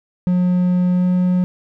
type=tone with pitch glide; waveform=triangle; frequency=180 to 181.04 Hz; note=F#3 to F#3; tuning=-47 to -37 cents; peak=-11 dBFS; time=0.27-1.44 s; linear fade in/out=0 ms; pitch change=+10 cents; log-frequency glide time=0.93-1.07 s; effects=none